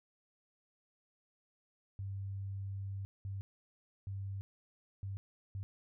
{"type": "tone bursts at uneven times", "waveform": "sine", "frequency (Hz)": 98, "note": "G2", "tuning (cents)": 0, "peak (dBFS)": -38, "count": 5, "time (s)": [[1.99, 3.05], [3.25, 3.41], [4.07, 4.41], [5.03, 5.17], [5.55, 5.63]], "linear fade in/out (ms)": 0, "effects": []}